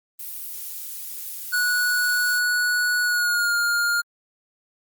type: noise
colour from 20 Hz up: violet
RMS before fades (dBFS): -33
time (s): 0.19-2.39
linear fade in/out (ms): 5
type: tone with pitch glide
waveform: square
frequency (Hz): 1468 to 1412.3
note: F#6 to F6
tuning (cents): -14 to +19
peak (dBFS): -20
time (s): 1.52-4.02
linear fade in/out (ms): 20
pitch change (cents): -67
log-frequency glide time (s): 3.02-3.56
effects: Opus 32 kbps